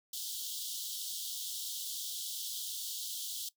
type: high-pass noise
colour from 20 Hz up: pink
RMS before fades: -40 dBFS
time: 0.13-3.49 s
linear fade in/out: 5 ms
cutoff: 3100 Hz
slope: 96 dB/octave
effects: noise-tail reverb RT60 0.1 s tail -18 dB re dry